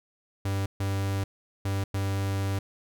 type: tone bursts at uneven times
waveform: 45% pulse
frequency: 98 Hz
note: G2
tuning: in tune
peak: -26 dBFS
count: 4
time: 0.45-0.66 / 0.8-1.24 / 1.65-1.84 / 1.94-2.59 s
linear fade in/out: 5 ms
effects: none

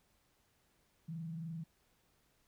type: tone with frequency modulation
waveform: sine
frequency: 163.7 Hz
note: E3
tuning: 12 cents flat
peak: -40 dBFS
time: 1.08-1.64 s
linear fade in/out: 10 ms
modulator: 23.2 Hz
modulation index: 0.39
effects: pink hiss -74 dBFS RMS until 2.47 s

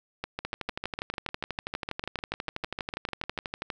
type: two click trains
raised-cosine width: 0.3 ms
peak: -16 / -16 dBFS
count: 22 / 41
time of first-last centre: 0.24-3.388 / 0.45-3.702 s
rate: 6.67 / 12.3 Hz
effects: none

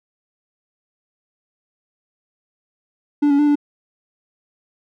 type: tone with pitch steps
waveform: triangle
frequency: 291.6 / 282.8 / 294.8 / 291 Hz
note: D4 / C#4 / D4 / D4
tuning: -12 / +35 / +7 / -16 cents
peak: -10 dBFS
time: 3.22-3.556 s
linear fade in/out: 10 ms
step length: 84 ms
effects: none

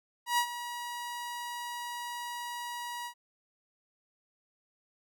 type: tone with ADSR envelope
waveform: sawtooth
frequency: 961 Hz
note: B5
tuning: 48 cents flat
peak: -20 dBFS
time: 0.26-3.14 s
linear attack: 120 ms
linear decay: 78 ms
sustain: -13 dB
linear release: 82 ms
effects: none

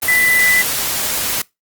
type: tone in noise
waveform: sine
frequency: 1993 Hz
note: B6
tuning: 15 cents sharp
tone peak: -11 dBFS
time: 0.08-0.62 s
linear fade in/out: 5 ms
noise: white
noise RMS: -19 dBFS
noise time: 0.02-1.42 s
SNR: +5 dB
effects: noise-tail reverb RT60 0.2 s tail -24 dB re dry + Opus 32 kbps

